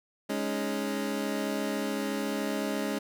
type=chord; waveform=25% pulse; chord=Ab suspended fourth; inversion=none; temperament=equal; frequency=207.7 / 277.2 / 311.1 Hz; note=Ab3 / Db4 / Eb4; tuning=0 / 0 / 0 cents; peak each=-29 / -29 / -34 dBFS; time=0.29-2.99 s; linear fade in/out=10 ms; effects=none